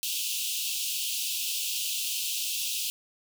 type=high-pass noise; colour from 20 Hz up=pink; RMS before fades=-31 dBFS; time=0.03-2.9 s; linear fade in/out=0 ms; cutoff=2600 Hz; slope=96 dB/octave; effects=none